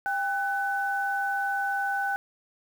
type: tone pair together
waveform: sine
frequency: 795.7 / 1500 Hz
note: G5 / F#6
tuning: +26 / +23 cents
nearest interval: major seventh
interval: 1097 cents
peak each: -28 dBFS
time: 0.06-2.16 s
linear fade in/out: 0 ms
effects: 8-bit